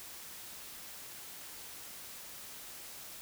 silence, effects white hiss -48 dBFS RMS until 3.21 s

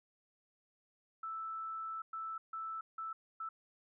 sine tone bursts at uneven times, 1318.5 Hz, E6, in tune, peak -39 dBFS, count 5, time 1.23-2.02 / 2.13-2.38 / 2.53-2.81 / 2.98-3.13 / 3.4-3.49 s, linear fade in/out 5 ms, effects none

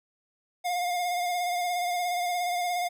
square tone with vibrato, 710 Hz, F5, 28 cents sharp, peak -27 dBFS, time 0.64-2.89 s, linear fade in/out 20 ms, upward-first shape sine, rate 17 Hz, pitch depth 30 cents each way, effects none

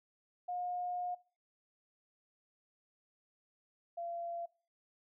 sine tone pair in turn, 716 / 684.8 Hz, F5 / F5, +43 / -34 cents, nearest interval minor second, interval 77 cents, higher first, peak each -36 / -38 dBFS, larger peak first, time 0.48-1.15 / 3.97-4.46 s, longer first, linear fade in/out 10 ms, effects noise-tail reverb RT60 0.4 s tail -22 dB re dry

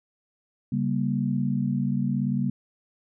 sine chord, G diminished, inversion second, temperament equal with one note detuned, 138.59 / 196 / 236.6 Hz, Db3 / G3 / Bb3, 0 / 0 / +26 cents, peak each -27 dBFS, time 0.72-2.5 s, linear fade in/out 5 ms, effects none

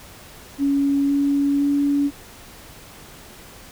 sine tone with pitch steps, 279.9 / 282.2 / 284.5 Hz, C#4 / C#4 / C#4, +17 / +31 / +45 cents, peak -16 dBFS, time 0.58-2.11 s, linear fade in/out 50 ms, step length 510 ms, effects pink hiss -43 dBFS RMS until 3.71 s

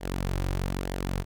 sawtooth tone with flanger, 46.25 Hz, F#1, in tune, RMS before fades -30 dBFS, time 0-1.25 s, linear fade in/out 50 ms, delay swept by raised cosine 0.76 to 4.66 ms, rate 1.1 Hz, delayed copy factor -0.5, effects none

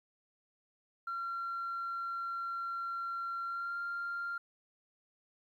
sine tone with pitch glide, 1370 to 1390.7 Hz, F6 to F6, -34 to -8 cents, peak -34 dBFS, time 1.07-4.38 s, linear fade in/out 5 ms, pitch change +26 cents, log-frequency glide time 3.45-3.78 s, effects tanh soft clip ceiling -32 dBFS + 12-bit

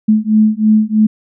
sine beating tone pair, 214.1 / 217.2 Hz, A3 / A3, -47 / -22 cents, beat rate 3.1 Hz, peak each -11 dBFS, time 0.08-1.07 s, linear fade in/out 10 ms, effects none

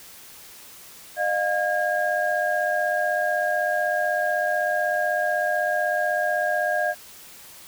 sine tone cluster, 611 / 707 / 1628 Hz, D#5 / F5 / G#6, -32 / +21 / -35 cents, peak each -25 dBFS, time 1.16-6.95 s, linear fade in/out 50 ms, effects white hiss -45 dBFS RMS until 7.67 s

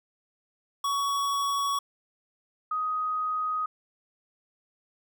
square / sine tone pair in turn, 1122 / 1252.1 Hz, C#6 / D#6, +21 / +11 cents, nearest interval major second, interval 190 cents, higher second, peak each -26 dBFS, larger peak neither, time 0.84-1.79 / 2.71-3.66 s, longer neither, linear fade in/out 5 ms, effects none

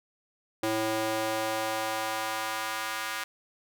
square tone with high-pass filter sweep, 110 Hz, A2, in tune, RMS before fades -31 dBFS, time 0.63-3.24 s, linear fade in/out 5 ms, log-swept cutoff 370 to 1400 Hz, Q 1.3, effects none

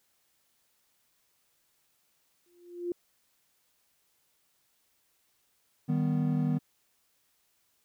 sine tone with exponential growth, 350 Hz, F4, 4 cents sharp, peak -27 dBFS, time 2.46-2.92 s, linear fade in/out 2 ms, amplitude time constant 98 ms
triangle chord, Eb augmented, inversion none, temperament equal, 155.56 / 196 / 246.9 Hz, Eb3 / G3 / B3, 0 / 0 / 0 cents, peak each -26 / -32 / -28 dBFS, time 5.88-6.59 s, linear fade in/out 20 ms
effects white hiss -72 dBFS RMS until 7.84 s

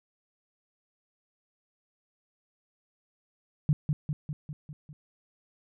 sine tone with echo, 150 Hz, D3, 37 cents sharp, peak -19 dBFS, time 3.69-3.73 s, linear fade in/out 0 ms, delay 200 ms, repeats 6, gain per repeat -4 dB, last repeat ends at 4.93 s, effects none

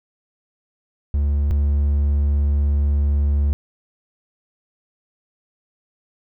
triangle tone pair in turn, 71.9 / 71.9 Hz, D2 / D2, -36 / -36 cents, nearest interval unison, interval 0 cents, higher neither, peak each -14 / -13 dBFS, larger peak second, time 1.14-1.51 / 1.51-3.53 s, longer second, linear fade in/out 0 ms, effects none

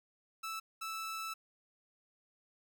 sawtooth tone bursts at uneven times, 1316 Hz, E6, 3 cents flat, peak -35 dBFS, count 2, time 0.43-0.6 / 0.81-1.34 s, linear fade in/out 10 ms, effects none

